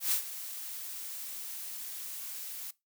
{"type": "noise with ADSR envelope", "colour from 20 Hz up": "blue", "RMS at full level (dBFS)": -27, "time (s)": [0, 2.71], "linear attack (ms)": 120, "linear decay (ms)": 96, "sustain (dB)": -14, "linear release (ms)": 8, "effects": ["noise-tail reverb RT60 0.2 s tail -20 dB re dry"]}